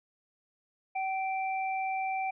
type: tone pair together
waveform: sine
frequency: 763.8 / 2349 Hz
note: G5 / D7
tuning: -45 / 0 cents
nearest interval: octave + perfect fifth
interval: 1945 cents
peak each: -30 / -37 dBFS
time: 0.95-2.31 s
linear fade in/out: 10 ms
effects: none